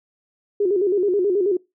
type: tone with vibrato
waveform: sine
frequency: 384.2 Hz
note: G4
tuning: 35 cents flat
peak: -16 dBFS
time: 0.6-1.57 s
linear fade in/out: 5 ms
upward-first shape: square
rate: 9.3 Hz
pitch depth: 110 cents each way
effects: noise-tail reverb RT60 0.2 s tail -21 dB re dry